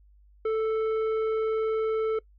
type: tone with tanh clipping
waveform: sine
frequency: 440.3 Hz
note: A4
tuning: 1 cent sharp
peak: -25 dBFS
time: 0.45-2.19 s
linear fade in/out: 5 ms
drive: 9 dB
effects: noise-tail reverb RT60 0.1 s tail -23 dB re dry + added 50 Hz sine -54 dBFS peak until 2.38 s